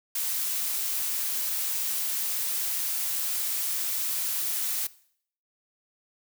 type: noise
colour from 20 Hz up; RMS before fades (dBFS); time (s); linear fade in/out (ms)
blue; -29; 0.15-4.87; 5
effects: noise-tail reverb RT60 0.6 s tail -19 dB re dry